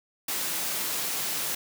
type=high-pass noise; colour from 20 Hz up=white; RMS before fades=-30 dBFS; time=0.28-1.55 s; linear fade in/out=5 ms; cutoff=120 Hz; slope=96 dB/octave; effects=none